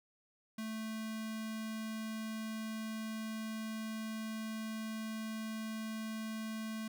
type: tone with notch filter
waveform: square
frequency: 220 Hz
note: A3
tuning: in tune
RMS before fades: -41 dBFS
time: 0.58-6.88 s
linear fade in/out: 5 ms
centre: 490 Hz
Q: 0.72
effects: none